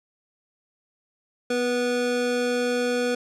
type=tone pair together; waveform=square; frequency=246.9 / 488.4 Hz; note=B3 / B4; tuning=0 / -19 cents; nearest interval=octave; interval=1181 cents; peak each=-28 / -24 dBFS; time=1.5-3.15 s; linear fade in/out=5 ms; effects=low-pass 8000 Hz 12 dB/octave